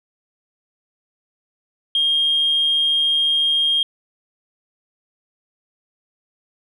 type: tone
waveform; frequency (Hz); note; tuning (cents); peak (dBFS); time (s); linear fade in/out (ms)
sine; 3227; G7; +50; -14; 1.95-3.83; 2
effects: tanh soft clip ceiling -10 dBFS